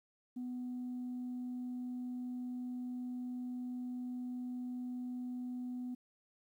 sine tone, 248.6 Hz, B3, 12 cents sharp, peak -37 dBFS, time 0.36-5.95 s, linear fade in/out 10 ms, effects tanh soft clip ceiling -36 dBFS + 12-bit

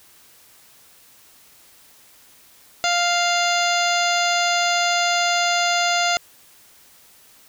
harmonic tone with a mistuned harmonic, 698.5 Hz, F5, in tune, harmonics 1 / 2 / 3 / 4 / 5 / 6 / 7 / 9 / 10, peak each -21 / -24 / -26 / -27 / -28 / -29 / -29 / -31 / -31 dBFS, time 2.84-6.17 s, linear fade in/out 0 ms, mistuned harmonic 10, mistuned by -19 cents, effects white hiss -51 dBFS RMS until 7.48 s

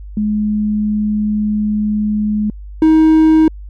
sine / triangle tone pair in turn, 211 / 316.1 Hz, G#3 / D#4, +28 / +27 cents, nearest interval perfect fifth, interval 699 cents, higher second, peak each -13 / -4 dBFS, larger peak second, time 0.17-2.5 / 2.82-3.48 s, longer first, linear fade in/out 2 ms, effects added 50 Hz sine -28 dBFS peak until 3.69 s

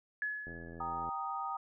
sine tone with exponential decay, 1700 Hz, G#6, 40 cents sharp, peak -31 dBFS, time 0.22-1.05 s, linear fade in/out 1 ms, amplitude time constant 180 ms
click train, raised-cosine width 2 ms, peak -35 dBFS, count 53, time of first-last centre 0.47-1.09 s, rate 83.9 Hz
sine chord, Eb major, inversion first, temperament equal, 784 / 932.3 / 1244.5 Hz, G5 / Bb5 / Eb6, 0 / 0 / 0 cents, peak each -40 / -41 / -38 dBFS, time 0.8-1.57 s, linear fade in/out 5 ms
effects none

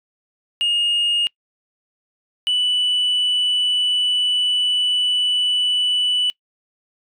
sine tone pair in turn, 2850 / 2971 Hz, F7 / F#7, +34 / +6 cents, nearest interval minor second, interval 72 cents, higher second, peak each -14 dBFS, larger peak neither, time 0.61-1.27 / 2.47-6.3 s, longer second, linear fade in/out 0 ms, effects noise-tail reverb RT60 0.1 s tail -25 dB re dry + tanh soft clip ceiling -14 dBFS

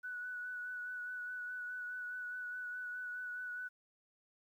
sine tone with vibrato, 1480 Hz, F#6, in tune, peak -40 dBFS, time 0.03-3.69 s, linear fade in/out 20 ms, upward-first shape sine, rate 4.8 Hz, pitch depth 20 cents each way, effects 12-bit

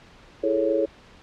sine chord, A major seventh, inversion second, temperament equal, 329.6 / 415.3 / 440 / 554.4 Hz, E4 / G#4 / A4 / C#5, 0 / 0 / 0 / 0 cents, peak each -26 / -27 / -26 / -23 dBFS, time 0.43-0.86 s, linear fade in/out 10 ms, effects pink hiss -50 dBFS RMS until 1.22 s + low-pass 4000 Hz 12 dB/octave

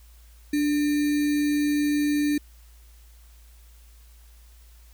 sine tone with sample-and-hold, 293.7 Hz, D4, in tune, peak -20 dBFS, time 0.53-2.38 s, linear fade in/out 5 ms, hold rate 2100 Hz, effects added 57 Hz sine -48 dBFS peak until 4.93 s + white hiss -59 dBFS RMS until 4.93 s

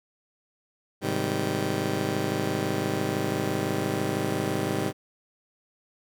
15% pulse chord, Ab major seventh, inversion none, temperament just, 103.83 / 129.78 / 155.74 / 194.67 Hz, Ab2 / C3 / Eb3 / G3, 0 / -14 / +2 / -12 cents, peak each -26 dBFS, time 1.01-4.93 s, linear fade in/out 50 ms, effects none

